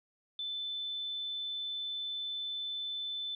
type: tone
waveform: sine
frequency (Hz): 3520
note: A7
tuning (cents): 0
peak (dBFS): -35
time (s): 0.39-3.35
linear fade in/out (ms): 2
effects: none